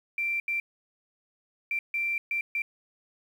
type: tone bursts at uneven times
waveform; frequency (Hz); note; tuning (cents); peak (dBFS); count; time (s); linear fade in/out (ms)
sine; 2354; D7; +3; -26; 6; 0.18-0.4 / 0.48-0.6 / 1.71-1.79 / 1.94-2.18 / 2.31-2.41 / 2.55-2.62; 2
effects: 9-bit